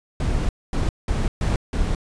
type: noise bursts at uneven times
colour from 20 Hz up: brown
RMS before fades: -21 dBFS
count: 5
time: 0.2-0.49 / 0.73-0.89 / 1.08-1.28 / 1.41-1.56 / 1.73-1.95 s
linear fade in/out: 2 ms
effects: resampled to 22050 Hz